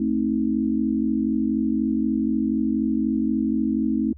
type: chord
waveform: sine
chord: A diminished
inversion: none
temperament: just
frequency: 220 / 264 / 316.8 Hz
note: A3 / C4 / Eb4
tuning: 0 / +16 / +31 cents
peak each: -23 / -24 / -25 dBFS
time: 0-4.13 s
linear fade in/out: 5 ms
effects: added 73 Hz sine -40 dBFS peak until 4.17 s